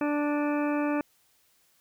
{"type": "harmonic tone with a mistuned harmonic", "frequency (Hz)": 293.7, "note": "D4", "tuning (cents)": 0, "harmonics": [1, 2, 3, 4, 5, 6, 8, 9], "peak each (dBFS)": [-26, -32, -36, -38, -40, -42, -44, -45], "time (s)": [0.01, 1.01], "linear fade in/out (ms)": 2, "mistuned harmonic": 9, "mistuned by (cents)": -42, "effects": ["white hiss -66 dBFS RMS until 1.8 s"]}